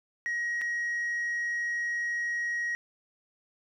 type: tone with dropouts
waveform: sine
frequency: 1894 Hz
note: A#6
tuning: 27 cents sharp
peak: -26 dBFS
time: 0.26-2.75 s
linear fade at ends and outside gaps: 0 ms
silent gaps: 0.613-0.617 s
effects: tanh soft clip ceiling -27 dBFS + 11-bit